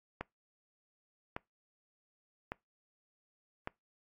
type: click train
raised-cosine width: 0.5 ms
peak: -22 dBFS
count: 4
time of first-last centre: 0.21-3.674 s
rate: 0.866 Hz
effects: noise-tail reverb RT60 0.2 s tail -24 dB re dry + AAC 64 kbps